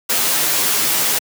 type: noise with comb filter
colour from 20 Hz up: white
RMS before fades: -17 dBFS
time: 0.09-1.19 s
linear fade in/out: 10 ms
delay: 11 ms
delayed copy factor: -0.55
effects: high-pass 150 Hz 12 dB/octave